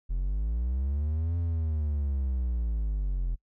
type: linear two-way sweep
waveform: triangle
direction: up then down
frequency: 41.2 to 86 to 41.2 Hz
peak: -24 dBFS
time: 0.09-3.36 s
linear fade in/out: 20 ms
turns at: 1.37 s
effects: noise-tail reverb RT60 0.1 s tail -26 dB re dry